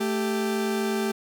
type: tone pair together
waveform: 40% pulse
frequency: 220 / 392 Hz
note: A3 / G4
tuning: 0 / 0 cents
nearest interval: minor seventh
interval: 1000 cents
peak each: -26 dBFS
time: 0-1.12 s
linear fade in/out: 10 ms
effects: none